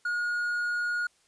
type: tone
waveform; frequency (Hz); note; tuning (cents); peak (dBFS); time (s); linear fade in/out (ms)
triangle; 1439; F#6; -49; -25; 0.05-1.07; 5
effects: white hiss -66 dBFS RMS until 1.27 s + resampled to 22050 Hz